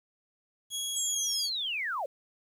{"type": "tone with pitch glide", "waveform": "20% pulse", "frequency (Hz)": [3322, 3301], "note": ["G#7", "G#7"], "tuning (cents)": [0, -11], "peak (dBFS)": -26, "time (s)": [0.7, 1.5], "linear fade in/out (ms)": 50, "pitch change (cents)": -11, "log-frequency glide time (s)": [0.88, 1.16]}
{"type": "linear sweep", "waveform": "sine", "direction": "down", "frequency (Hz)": [7902, 493.9], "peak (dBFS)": -30, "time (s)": [0.96, 2.06], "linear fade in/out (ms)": 5}
{"effects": ["10-bit"]}